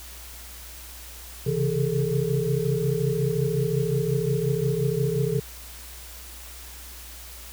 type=tone cluster; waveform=sine; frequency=132.7 / 138.3 / 164.2 / 413.1 / 447.2 Hz; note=C3 / C#3 / E3 / G#4 / A4; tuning=+25 / -4 / -6 / -9 / +28 cents; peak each=-28 dBFS; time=1.46-5.4 s; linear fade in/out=10 ms; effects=added 60 Hz sine -43 dBFS peak until 7.52 s + white hiss -43 dBFS RMS until 7.52 s